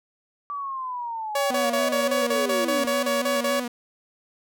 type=linear sweep; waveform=sine; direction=down; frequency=1162 to 260 Hz; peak=-28 dBFS; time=0.5-2.85 s; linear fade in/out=0 ms
type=tone bursts; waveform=sawtooth; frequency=563 Hz; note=C#5; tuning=27 cents sharp; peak=-18 dBFS; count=12; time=1.35-3.6 s; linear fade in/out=5 ms; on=160 ms; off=30 ms
type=tone with vibrato; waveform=sawtooth; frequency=243.4 Hz; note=B3; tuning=25 cents flat; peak=-24 dBFS; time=1.5-3.68 s; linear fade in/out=5 ms; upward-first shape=square; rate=3.5 Hz; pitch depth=31 cents each way
effects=none